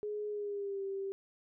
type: tone with pitch glide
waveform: sine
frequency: 418.9 to 390.8 Hz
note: G#4 to G4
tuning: +15 to -5 cents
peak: -35 dBFS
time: 0.03-1.12 s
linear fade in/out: 0 ms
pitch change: -120 cents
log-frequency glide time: 0.29-0.83 s
effects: none